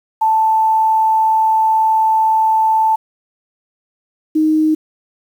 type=tone pair in turn; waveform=sine; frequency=881 / 311.5 Hz; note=A5 / D#4; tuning=+2 / +2 cents; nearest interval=octave + tritone; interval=1800 cents; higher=first; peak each=-10 dBFS; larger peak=neither; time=0.21-2.96 / 4.35-4.75 s; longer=first; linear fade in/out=10 ms; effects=7-bit